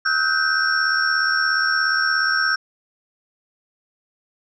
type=tone cluster; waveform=sine; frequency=1289 / 1488 / 1565 / 5480 Hz; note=E6 / F#6 / G6 / F8; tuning=-39 / +9 / -3 / -34 cents; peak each=-24 / -23 / -19 / -24 dBFS; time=0.05-2.56 s; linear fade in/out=10 ms; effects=tanh soft clip ceiling -7 dBFS